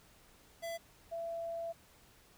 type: tone pair in turn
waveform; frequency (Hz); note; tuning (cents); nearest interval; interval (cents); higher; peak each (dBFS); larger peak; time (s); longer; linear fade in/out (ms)
square / sine; 670 / 670; E5 / E5; +28 / +28; unison; 0; neither; -39 / -37; second; 0.62-0.78 / 1.11-1.73; second; 20
effects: pink hiss -63 dBFS RMS until 2.37 s